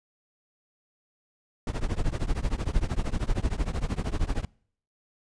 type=noise with tremolo; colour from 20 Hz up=brown; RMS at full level=-23 dBFS; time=1.67-4.45 s; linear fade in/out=2 ms; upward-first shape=triangle; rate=13 Hz; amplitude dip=100%; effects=noise-tail reverb RT60 0.6 s tail -26 dB re dry + resampled to 22050 Hz